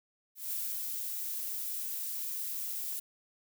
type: noise with ADSR envelope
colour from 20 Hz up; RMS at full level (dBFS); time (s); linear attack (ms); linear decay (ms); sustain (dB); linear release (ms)
violet; -35; 0.35-3; 170; 300; -2; 10
effects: none